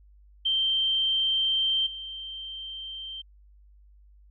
sine tone with level steps, 3136 Hz, G7, in tune, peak -22 / -35 dBFS, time 0.45-3.22 s, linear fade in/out 10 ms, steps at 1.86 s, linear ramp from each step 10 ms, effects added 50 Hz sine -52 dBFS peak until 4.3 s

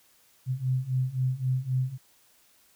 sine beating tone pair, 127 / 130.8 Hz, B2 / C3, +49 / 0 cents, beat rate 3.8 Hz, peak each -29 / -27 dBFS, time 0.46-1.98 s, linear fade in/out 50 ms, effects white hiss -62 dBFS RMS until 2.75 s

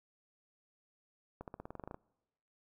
accelerating click train, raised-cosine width 1 ms, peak -30 dBFS, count 12, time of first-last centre 1.41-1.944 s, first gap 68 ms, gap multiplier 0.93, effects noise-tail reverb RT60 1.0 s tail -25 dB re dry

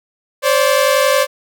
sawtooth tone pair together, 527 / 578 Hz, C5 / D5, +12 / -28 cents, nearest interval major second, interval 160 cents, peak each -10 dBFS, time 0.42-1.27 s, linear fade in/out 50 ms, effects none

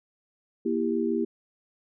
sine chord, E diminished, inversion second, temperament just, 237.3 / 329.6 / 395.6 Hz, Bb3 / E4 / G4, +31 / 0 / +16 cents, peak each -28 dBFS, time 0.65-1.25 s, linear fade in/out 10 ms, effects none

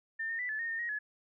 sine tone with pitch steps, 1800 / 1830 / 1979 / 1733 / 1845 / 1822 / 1886 / 1703 Hz, A6 / A#6 / B6 / A6 / A#6 / A#6 / A#6 / G#6, +39 / -32 / +3 / -27 / -18 / -40 / +20 / +43 cents, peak -33 dBFS, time 0.19-0.99 s, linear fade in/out 10 ms, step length 100 ms, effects none

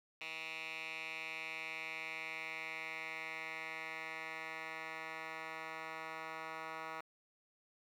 10% pulse tone with band-pass filter sweep, 160 Hz, D#3, 49 cents sharp, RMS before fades -45 dBFS, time 0.21-7.01 s, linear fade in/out 2 ms, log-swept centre 2700 to 1500 Hz, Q 3.5, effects 11-bit

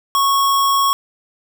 sine tone with sample-and-hold, 1103 Hz, C#6, 9 cents flat, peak -12 dBFS, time 0.15-0.93 s, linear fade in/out 0 ms, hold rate 4410 Hz, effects none

